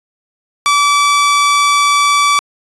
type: tone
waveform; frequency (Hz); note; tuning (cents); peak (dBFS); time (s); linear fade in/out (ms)
sawtooth; 1154; D6; -31; -5; 0.66-2.39; 0
effects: resampled to 22050 Hz